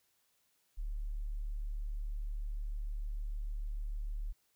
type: tone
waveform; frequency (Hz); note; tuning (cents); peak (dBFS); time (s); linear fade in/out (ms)
sine; 36.71; D1; 0; -35; 0.77-4.33; 20
effects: white hiss -75 dBFS RMS until 4.55 s